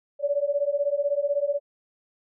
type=beating tone pair; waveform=sine; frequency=564 / 580 Hz; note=C#5 / D5; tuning=+30 / -22 cents; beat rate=16 Hz; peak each=-25 / -25 dBFS; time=0.19-1.6 s; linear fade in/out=50 ms; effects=none